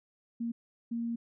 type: tone bursts at uneven times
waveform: sine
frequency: 233.1 Hz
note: A#3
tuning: in tune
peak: -31 dBFS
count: 2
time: 0.4-0.52 / 0.91-1.16 s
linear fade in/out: 10 ms
effects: none